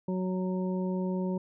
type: harmonic tone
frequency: 185 Hz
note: F#3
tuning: in tune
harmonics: 1 / 2 / 3 / 5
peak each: -29 / -35 / -39 / -43 dBFS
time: 0.08-1.38 s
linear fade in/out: 5 ms
effects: none